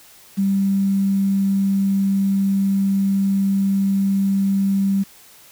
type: tone with quantisation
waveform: sine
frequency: 196 Hz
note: G3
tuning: in tune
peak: -15 dBFS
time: 0.37-5.04 s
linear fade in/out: 20 ms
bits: 7
effects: white hiss -47 dBFS RMS until 5.51 s